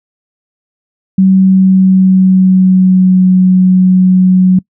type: tone with pitch glide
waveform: sine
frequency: 190 to 184.91 Hz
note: F#3 to F#3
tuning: +46 to -1 cents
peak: -3 dBFS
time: 1.18-4.59 s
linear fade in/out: 5 ms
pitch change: -47 cents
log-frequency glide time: 1.3-3.26 s
effects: noise-tail reverb RT60 0.1 s tail -24 dB re dry